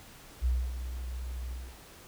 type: tone with ADSR envelope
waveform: sine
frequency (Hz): 62.1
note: B1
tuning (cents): +10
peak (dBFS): -23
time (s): 0.41-1.78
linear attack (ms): 43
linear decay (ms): 260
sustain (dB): -11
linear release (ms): 270
effects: pink hiss -52 dBFS RMS until 2.07 s